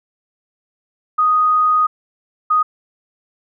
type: tone bursts at uneven times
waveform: sine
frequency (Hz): 1244.5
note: D#6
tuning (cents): 0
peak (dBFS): -11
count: 2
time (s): 1.18-1.87 / 2.5-2.63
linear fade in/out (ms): 10
effects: none